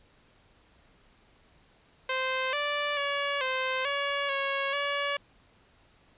10% pulse tone with pitch steps, 520 / 584 / 567 / 519 / 565 / 551 / 569 Hz, C5 / D5 / C#5 / C5 / C#5 / C#5 / C#5, -11 / -10 / +39 / -14 / +33 / -11 / +45 cents, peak -19 dBFS, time 2.09-5.17 s, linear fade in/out 5 ms, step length 440 ms, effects pink hiss -62 dBFS RMS until 6.17 s + resampled to 8000 Hz

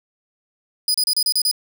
sawtooth tone bursts, 4965 Hz, D#8, 5 cents flat, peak -13 dBFS, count 7, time 0.88-1.513 s, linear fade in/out 2 ms, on 63 ms, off 32 ms, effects none

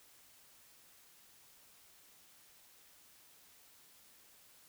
silence, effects white hiss -63 dBFS RMS until 4.68 s

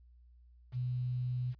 sine tone with quantisation, 124.8 Hz, B2, 19 cents sharp, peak -32 dBFS, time 0.72-1.55 s, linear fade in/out 50 ms, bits 10, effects added 60 Hz sine -57 dBFS peak until 1.59 s + resampled to 11025 Hz

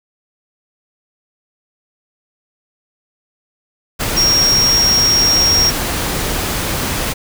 sine tone in noise, 5588 Hz, F8, in tune, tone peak -10 dBFS, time 4.16-5.71 s, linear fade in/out 20 ms, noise pink, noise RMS -19 dBFS, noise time 3.99-7.14 s, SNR +6 dB, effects none

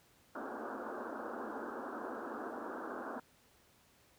pink band-pass noise, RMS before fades -43 dBFS, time 0.35-3.2 s, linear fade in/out 5 ms, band 220 to 1600 Hz, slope 96 dB/octave, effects pink hiss -67 dBFS RMS until 4.18 s + high-pass 60 Hz 12 dB/octave

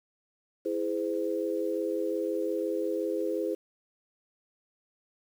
sine chord, E augmented, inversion none, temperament equal with one note detuned, 329.6 / 415.3 / 512.8 Hz, E4 / G#4 / B#4, 0 / 0 / -35 cents, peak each -32 dBFS, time 0.65-3.55 s, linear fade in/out 10 ms, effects 9-bit

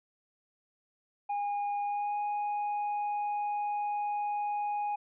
triangle tone with pitch glide, 817 to 827.4 Hz, G#5 to G#5, -29 to -7 cents, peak -28 dBFS, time 1.29-4.96 s, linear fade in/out 10 ms, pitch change +22 cents, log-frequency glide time 1.83-2.18 s, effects resampled to 8000 Hz

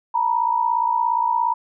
sine tone pair together, 912.8 / 970 Hz, A#5 / B5, -37 / -31 cents, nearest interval minor second, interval 106 cents, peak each -21 / -19 dBFS, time 0.14-1.54 s, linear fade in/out 10 ms, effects none

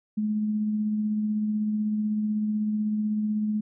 sine tone with tremolo, 212.6 Hz, G#3, 41 cents sharp, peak -22 dBFS, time 0.17-3.61 s, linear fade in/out 10 ms, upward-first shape triangle, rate 16 Hz, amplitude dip 30%, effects none

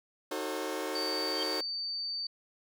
sawtooth chord, D# diminished seventh, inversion none, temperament just, 311.1 / 373.4 / 448 / 537.6 Hz, D#4 / F#4 / A4 / C5, 0 / +16 / +31 / +47 cents, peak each -35 dBFS, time 0.31-1.61 s, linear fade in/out 5 ms
sine tone, 4589 Hz, D8, 41 cents flat, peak -33 dBFS, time 0.95-2.27 s, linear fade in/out 5 ms
sine tone with exponential growth, 3170 Hz, G7, 19 cents sharp, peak -31 dBFS, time 1.27-1.43 s, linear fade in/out 1 ms, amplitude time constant 34 ms
effects none

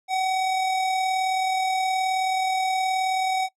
square tone with amplitude modulation, 755 Hz, F#5, 35 cents sharp, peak -21 dBFS, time 0.08-3.49 s, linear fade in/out 50 ms, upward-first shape sine, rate 38.9 Hz, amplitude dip 30%, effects noise-tail reverb RT60 0.1 s tail -21 dB re dry + low-pass 8000 Hz 12 dB/octave

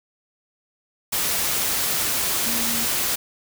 sine tone in noise, 233.1 Hz, A#3, in tune, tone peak -31 dBFS, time 2.46-2.85 s, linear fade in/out 10 ms, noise white, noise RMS -23 dBFS, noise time 1.12-3.16 s, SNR -11 dB, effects none

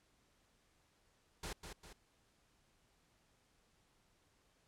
pink noise with echo, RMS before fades -44 dBFS, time 1.43-1.53 s, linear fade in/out 5 ms, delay 200 ms, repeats 2, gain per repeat -6 dB, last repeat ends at 1.93 s, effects pink hiss -74 dBFS RMS until 4.67 s + low-pass 10000 Hz 12 dB/octave

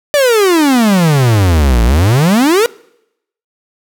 45% pulse exponential two-way sweep, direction down then up, 600 to 54.6 to 489.8 Hz, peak -7 dBFS, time 0.14-2.66 s, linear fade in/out 0 ms, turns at 1.83 s, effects noise-tail reverb RT60 0.8 s tail -24 dB re dry

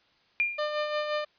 sine tone with exponential decay, 2400 Hz, D7, 37 cents sharp, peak -20 dBFS, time 0.4-0.77 s, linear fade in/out 0 ms, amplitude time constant 79 ms
sawtooth tone with tremolo, 600 Hz, D5, 37 cents sharp, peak -22 dBFS, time 0.58-1.25 s, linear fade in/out 10 ms, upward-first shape sine, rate 5.7 Hz, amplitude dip 45%
effects white hiss -65 dBFS RMS until 1.38 s + resampled to 11025 Hz

